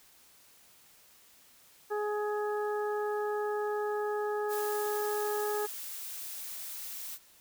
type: harmonic tone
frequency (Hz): 418.6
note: G#4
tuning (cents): +14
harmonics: 1 / 2 / 3 / 4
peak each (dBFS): -31 / -37 / -41 / -43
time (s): 1.9-5.67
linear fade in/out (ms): 20
type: noise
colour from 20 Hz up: blue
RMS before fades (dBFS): -41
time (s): 4.48-7.19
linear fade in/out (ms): 50
effects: white hiss -60 dBFS RMS until 7.4 s